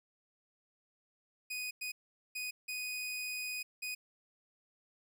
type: tone bursts at uneven times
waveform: sawtooth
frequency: 2489 Hz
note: D#7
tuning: in tune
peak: -34 dBFS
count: 5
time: 1.5-1.71 / 1.81-1.92 / 2.35-2.51 / 2.68-3.63 / 3.82-3.95 s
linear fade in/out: 10 ms
effects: none